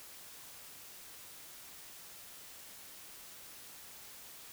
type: silence
effects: white hiss -52 dBFS RMS until 4.52 s